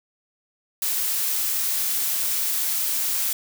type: noise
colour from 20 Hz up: blue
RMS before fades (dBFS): -24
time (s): 0.82-3.33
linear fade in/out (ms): 2
effects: none